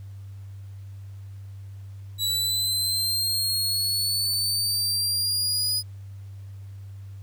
sawtooth exponential sweep, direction up, 3913 to 4978 Hz, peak -20 dBFS, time 2.18-5.83 s, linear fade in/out 50 ms, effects added 98 Hz sine -37 dBFS peak until 7.22 s + pink hiss -61 dBFS RMS until 7.22 s

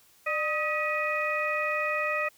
sine tone cluster, 601 / 1256 / 1933 / 2492 Hz, D5 / D#6 / B6 / D#7, +40 / +16 / -38 / +2 cents, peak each -31 dBFS, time 0.26-2.29 s, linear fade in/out 10 ms, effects tanh soft clip ceiling -15 dBFS + white hiss -60 dBFS RMS until 2.37 s

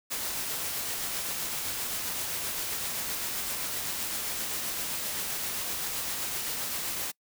white noise with tremolo, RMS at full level -32 dBFS, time 0.1-7.12 s, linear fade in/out 20 ms, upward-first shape triangle, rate 7.7 Hz, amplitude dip 25%, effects noise-tail reverb RT60 0.1 s tail -25 dB re dry

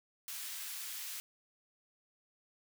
white high-pass noise, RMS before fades -43 dBFS, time 0.28-1.2 s, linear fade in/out 0 ms, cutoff 1500 Hz, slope 12 dB/octave, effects none

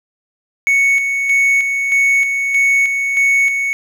triangle tone with tremolo, 2218 Hz, C#7, in tune, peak -8 dBFS, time 0.67-3.73 s, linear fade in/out 0 ms, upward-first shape square, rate 1.6 Hz, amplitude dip 45%, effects none

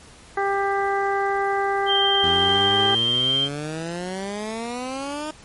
harmonic tone, 396 Hz, G4, 18 cents sharp, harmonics 1 / 2 / 3 / 4 / 5, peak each -24 / -23 / -28 / -29 / -32 dBFS, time 0.37-2.95 s, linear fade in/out 5 ms
sine tone, 3158 Hz, G7, 12 cents sharp, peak -18 dBFS, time 1.86-3.49 s, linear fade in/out 50 ms
15% pulse exponential sweep, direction up, 82.6 to 311.1 Hz, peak -21 dBFS, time 2.23-5.31 s, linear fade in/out 5 ms
effects pink hiss -47 dBFS RMS until 5.44 s + MP3 48 kbps

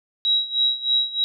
sine tone with tremolo, 3857 Hz, B7, 42 cents flat, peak -15 dBFS, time 0.25-1.24 s, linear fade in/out 0 ms, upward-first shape sine, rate 3.2 Hz, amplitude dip 85%, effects none

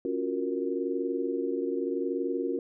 sine chord, Gb major seventh, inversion second, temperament equal, 277.2 / 349.2 / 370 / 466.2 Hz, Db4 / F4 / Gb4 / Bb4, 0 / 0 / 0 / 0 cents, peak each -33 dBFS, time 0.05-2.59 s, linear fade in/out 2 ms, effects none

